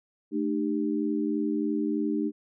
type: tone cluster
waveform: sine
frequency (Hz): 219.4 / 302.6 / 394.2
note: A3 / D#4 / G4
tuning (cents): -5 / -48 / +10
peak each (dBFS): -30 / -27 / -33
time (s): 0.31-2.32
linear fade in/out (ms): 50
effects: none